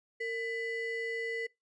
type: ring-modulated tone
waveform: triangle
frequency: 1228 Hz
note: D#6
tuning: 23 cents flat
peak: -28 dBFS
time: 0.2-1.47 s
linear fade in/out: 10 ms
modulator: 770 Hz
effects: noise-tail reverb RT60 0.2 s tail -24 dB re dry + resampled to 22050 Hz